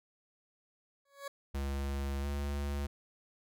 20% pulse tone with exponential growth, 559 Hz, C#5, 14 cents sharp, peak -32 dBFS, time 1.05-1.28 s, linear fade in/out 5 ms, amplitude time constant 48 ms
square tone with pitch glide, 69.3 to 71.12 Hz, C#2 to C#2, 0 to +45 cents, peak -34 dBFS, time 1.54-2.87 s, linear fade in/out 10 ms, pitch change +45 cents, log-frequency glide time 2.21-2.26 s
effects none

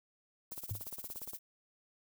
violet noise with tremolo, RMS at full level -41 dBFS, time 0.51-1.39 s, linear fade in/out 10 ms, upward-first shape triangle, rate 17 Hz, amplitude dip 95%
click train, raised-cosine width 1 ms, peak -37 dBFS, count 15, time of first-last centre 0.52-1.334 s, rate 17.2 Hz
sine tone with exponential decay, 103.2 Hz, G#2, 10 cents flat, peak -32 dBFS, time 0.71-0.86 s, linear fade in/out 0 ms, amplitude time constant 31 ms
effects none

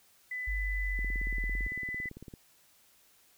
sine tone, 2000 Hz, B6, 21 cents sharp, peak -34 dBFS, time 0.31-2.09 s, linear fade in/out 5 ms
sine exponential two-way sweep, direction down then up, 51.91 to 42.48 to 46.96 Hz, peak -31 dBFS, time 0.47-1.68 s, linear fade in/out 10 ms, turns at 1.41 s
click train, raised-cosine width 3 ms, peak -32 dBFS, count 25, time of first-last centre 0.99-2.338 s, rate 17.8 Hz
effects white hiss -64 dBFS RMS until 3.37 s

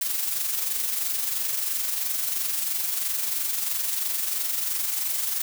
blue noise with amplitude modulation, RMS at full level -25 dBFS, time 0.01-5.42 s, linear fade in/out 5 ms, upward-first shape sine, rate 23 Hz, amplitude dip 45%, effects none

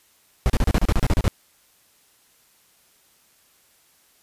brown noise bursts, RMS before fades -17 dBFS, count 12, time 0.46-1.279 s, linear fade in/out 0 ms, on 38 ms, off 33 ms, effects white hiss -59 dBFS RMS until 4.22 s + resampled to 32000 Hz

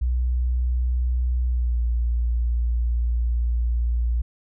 sine tone with pitch glide, 61.6 to 58.85 Hz, B1 to A#1, -4 to +17 cents, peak -19 dBFS, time 0.01-4.22 s, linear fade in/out 10 ms, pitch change -79 cents, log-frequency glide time 1.46-1.81 s, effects none

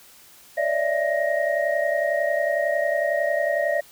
sine tone cluster, 568 / 599 / 670 / 1875 Hz, C#5 / D5 / E5 / A#6, +42 / +34 / +28 / +10 cents, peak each -27 / -24 / -25 / -27 dBFS, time 0.57-3.81 s, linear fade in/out 10 ms, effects white hiss -50 dBFS RMS until 3.91 s

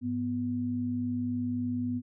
sine tone pair together, 103.43 / 247 Hz, G#2 / B3, -7 / 0 cents, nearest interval octave + minor third, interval 1507 cents, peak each -36 / -29 dBFS, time 0.01-2.02 s, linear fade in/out 50 ms, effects none

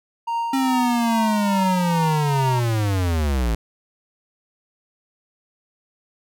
triangle tone with tremolo, 929 Hz, A#5, 6 cents flat, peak -18 dBFS, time 0.27-2.6 s, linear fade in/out 10 ms, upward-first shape triangle, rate 2.4 Hz, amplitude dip 55%
square linear sweep, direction down, 270 to 53 Hz, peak -19 dBFS, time 0.53-3.55 s, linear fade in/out 5 ms
effects none

